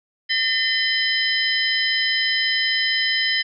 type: tone cluster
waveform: sine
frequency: 1815 / 2026 / 3102 / 4037 / 5070 Hz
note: A#6 / B6 / G7 / B7 / D#8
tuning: -47 / +44 / -19 / +37 / +32 cents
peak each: -24 / -24 / -23 / -29 / -25 dBFS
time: 0.29-3.43 s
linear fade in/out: 20 ms
effects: none